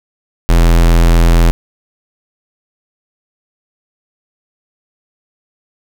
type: tone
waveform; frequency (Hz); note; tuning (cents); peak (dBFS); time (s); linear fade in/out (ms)
square; 42.12; E1; +38; -6; 0.49-1.51; 0
effects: none